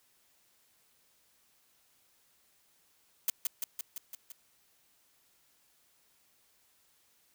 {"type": "noise with echo", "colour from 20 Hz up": "blue", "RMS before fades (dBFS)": -28, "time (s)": [3.28, 3.3], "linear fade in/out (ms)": 2, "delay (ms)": 170, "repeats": 6, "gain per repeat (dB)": -3, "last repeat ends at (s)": 4.32, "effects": ["white hiss -69 dBFS RMS until 7.34 s"]}